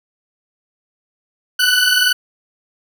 20% pulse tone pair together, 1480 / 1500.7 Hz, F#6 / F#6, 0 / +24 cents, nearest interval unison, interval 24 cents, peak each -10 dBFS, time 1.59-2.13 s, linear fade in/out 10 ms, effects none

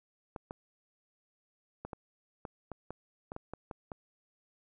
clicks, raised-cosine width 1 ms, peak -26 dBFS, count 12, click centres 0.362 / 0.509 / 1.85 / 1.932 / 2.452 / 2.717 / 2.906 / 3.319 / 3.364 / 3.536 / 3.712 / 3.918 s, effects none

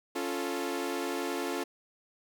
sawtooth chord, Db augmented, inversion none, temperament equal, 277.2 / 349.2 / 440 Hz, Db4 / F4 / A4, 0 / 0 / 0 cents, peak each -32 / -31 / -33 dBFS, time 0.15-1.64 s, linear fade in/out 10 ms, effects none

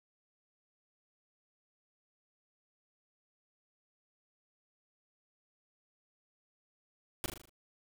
pink noise with echo, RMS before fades -34 dBFS, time 7.24-7.26 s, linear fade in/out 0 ms, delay 39 ms, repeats 6, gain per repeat -5 dB, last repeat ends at 7.494 s, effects none

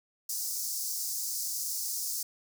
pink high-pass noise, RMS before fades -34 dBFS, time 0.29-2.23 s, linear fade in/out 5 ms, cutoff 5000 Hz, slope 48 dB/octave, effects none

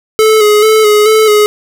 square tone with vibrato, 427.9 Hz, A4, 48 cents flat, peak -5 dBFS, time 0.19-1.46 s, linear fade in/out 0 ms, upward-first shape square, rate 2.3 Hz, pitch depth 32 cents each way, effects none

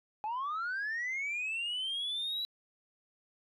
sine linear sweep, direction up, 830 to 3951 Hz, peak -31 dBFS, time 0.24-2.45 s, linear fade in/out 0 ms, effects tanh soft clip ceiling -31 dBFS

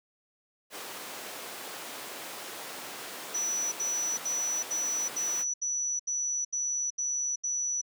pink noise, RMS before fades -39 dBFS, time 0.7-5.45 s, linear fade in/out 50 ms
sine tone bursts, 5920 Hz, F#8, in tune, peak -28 dBFS, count 10, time 3.34-7.815 s, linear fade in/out 10 ms, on 380 ms, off 75 ms
effects high-pass 400 Hz 12 dB/octave

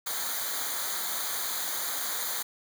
white noise with comb filter, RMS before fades -32 dBFS, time 0.06-2.43 s, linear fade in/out 10 ms, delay 0.37 ms, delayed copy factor -0.85, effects none

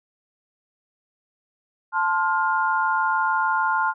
sine chord, F major, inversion first, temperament equal with one note detuned, 880 / 1046.5 / 1413.1 Hz, A5 / C6 / F6, 0 / 0 / +20 cents, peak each -23 / -24 / -23 dBFS, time 1.92-3.94 s, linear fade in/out 50 ms, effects none

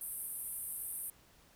pink band-pass noise, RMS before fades -42 dBFS, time 0.01-1.1 s, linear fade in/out 2 ms, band 8800 to 14000 Hz, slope 96 dB/octave, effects pink hiss -64 dBFS RMS until 1.55 s

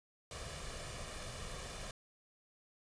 pink noise with comb filter, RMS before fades -45 dBFS, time 0.31-1.91 s, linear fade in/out 2 ms, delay 1.7 ms, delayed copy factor +0.55, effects resampled to 22050 Hz

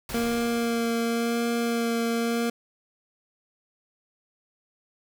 pink noise with exponential decay, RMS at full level -34 dBFS, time 0.09-1.57 s, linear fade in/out 2 ms, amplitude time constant 320 ms
25% pulse tone with vibrato, 233.1 Hz, A#3, in tune, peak -20 dBFS, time 0.14-2.5 s, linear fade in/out 5 ms, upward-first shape sine, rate 0.92 Hz, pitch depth 12 cents each way
effects none

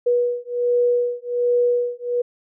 sine beating tone pair, 484.9 / 486.2 Hz, B4 / B4, -32 / -27 cents, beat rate 1.3 Hz, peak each -20 dBFS, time 0.06-2.22 s, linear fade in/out 10 ms, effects none

